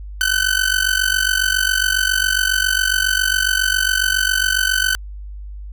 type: tone with amplitude modulation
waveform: sawtooth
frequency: 1517 Hz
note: F#6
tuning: 43 cents sharp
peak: -8 dBFS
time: 0.21-4.95 s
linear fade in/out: 0 ms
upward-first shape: sine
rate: 47.3 Hz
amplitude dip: 85%
effects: added 50 Hz sine -29 dBFS peak until 5.72 s